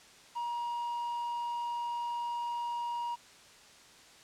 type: tone with quantisation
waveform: triangle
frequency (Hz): 950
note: A#5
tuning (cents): +33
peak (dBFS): -31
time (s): 0.35-3.16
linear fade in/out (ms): 20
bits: 9
effects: white hiss -56 dBFS RMS until 4.23 s + low-pass 7000 Hz 12 dB/octave